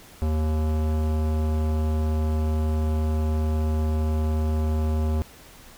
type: tone with hard clipping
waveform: sine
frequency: 77.78 Hz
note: D#2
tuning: in tune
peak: -23 dBFS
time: 0.22-5.22 s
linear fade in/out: 0 ms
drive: 18 dB
effects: pink hiss -48 dBFS RMS until 5.77 s